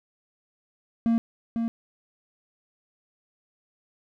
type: tone with echo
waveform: triangle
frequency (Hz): 230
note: A#3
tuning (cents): -23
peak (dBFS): -17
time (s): 1.06-1.18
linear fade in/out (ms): 0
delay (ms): 500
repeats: 1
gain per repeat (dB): -5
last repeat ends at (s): 1.68
effects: none